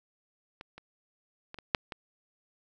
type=clicks; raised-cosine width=0.3 ms; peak=-27 / -30 / -26 / -27 / -7 / -22 dBFS; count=6; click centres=0.611 / 0.78 / 1.544 / 1.587 / 1.748 / 1.922 s; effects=none